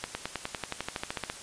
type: accelerating click train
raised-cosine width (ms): 0.3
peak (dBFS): -15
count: 16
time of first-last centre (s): 0.04-1.299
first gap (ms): 110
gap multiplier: 0.96
effects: white hiss -44 dBFS RMS until 1.42 s + resampled to 22050 Hz